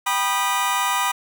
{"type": "chord", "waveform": "sawtooth", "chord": "G augmented", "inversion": "none", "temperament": "just", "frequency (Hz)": [784, 980, 1225], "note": ["G5", "B5", "D#6"], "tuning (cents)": [0, -14, -27], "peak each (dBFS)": [-23, -18, -20], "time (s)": [0.06, 1.12], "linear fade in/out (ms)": 10, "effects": []}